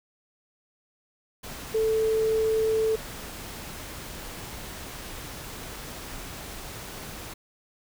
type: tone in noise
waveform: sine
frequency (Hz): 441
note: A4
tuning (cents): +4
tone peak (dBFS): -21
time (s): 1.74-2.96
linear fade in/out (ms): 10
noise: pink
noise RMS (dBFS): -39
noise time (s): 1.43-7.34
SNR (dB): +15
effects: none